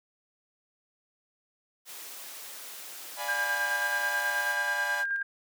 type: high-pass noise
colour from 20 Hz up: white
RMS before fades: -43 dBFS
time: 1.85-4.56 s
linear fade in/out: 50 ms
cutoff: 360 Hz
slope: 12 dB/octave
type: chord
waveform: sawtooth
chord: D diminished seventh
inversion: none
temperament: equal with one note detuned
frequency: 587.3 / 709.4 / 830.6 / 987.8 Hz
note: D5 / F5 / Ab5 / Cb6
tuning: 0 / +27 / 0 / 0 cents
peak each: -36 / -38 / -33 / -34 dBFS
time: 3.16-5.05 s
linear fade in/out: 50 ms
type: tone with tremolo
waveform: sine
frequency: 1604 Hz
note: G6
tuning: 39 cents sharp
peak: -26 dBFS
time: 3.28-5.23 s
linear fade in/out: 10 ms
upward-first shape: square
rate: 9.3 Hz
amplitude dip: 35%
effects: none